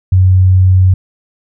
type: tone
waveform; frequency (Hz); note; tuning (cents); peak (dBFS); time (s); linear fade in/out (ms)
sine; 93; F#2; +9; -4; 0.12-0.94; 5
effects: none